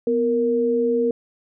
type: tone pair together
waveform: sine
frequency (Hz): 247 / 466.2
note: B3 / A#4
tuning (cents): 0 / 0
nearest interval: major seventh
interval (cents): 1100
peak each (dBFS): -23 / -18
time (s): 0.07-1.11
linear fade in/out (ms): 2
effects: none